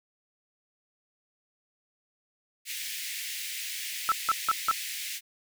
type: high-pass noise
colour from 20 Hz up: pink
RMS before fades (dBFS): -36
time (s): 2.65-5.21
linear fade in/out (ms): 50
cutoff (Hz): 1900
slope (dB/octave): 48
type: tone bursts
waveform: sine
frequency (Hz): 1320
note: E6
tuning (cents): +2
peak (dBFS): -20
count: 4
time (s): 4.09-4.712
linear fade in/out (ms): 0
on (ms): 28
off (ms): 170
effects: none